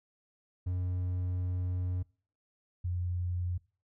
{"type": "tone pair in turn", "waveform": ["triangle", "sine"], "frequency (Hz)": [90.5, 88.89], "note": ["F#2", "F2"], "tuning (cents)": [-38, 31], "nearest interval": "unison", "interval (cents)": 31, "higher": "first", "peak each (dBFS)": [-28, -30], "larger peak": "first", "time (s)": [[0.66, 2.03], [2.84, 3.58]], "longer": "first", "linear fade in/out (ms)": 10, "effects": ["noise-tail reverb RT60 0.4 s tail -23 dB re dry"]}